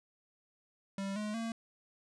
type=tone with pitch steps; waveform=square; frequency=196 / 211.3 / 227.8 Hz; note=G3 / G#3 / A#3; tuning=0 / +30 / -40 cents; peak=-36 dBFS; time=0.98-1.52 s; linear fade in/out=2 ms; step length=180 ms; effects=resampled to 22050 Hz